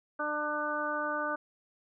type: harmonic tone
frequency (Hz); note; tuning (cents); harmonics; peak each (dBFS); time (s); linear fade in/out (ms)
298.7; D4; +29; 1 / 2 / 3 / 4 / 5; -40 / -36 / -39 / -35 / -35; 0.19-1.36; 10
effects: none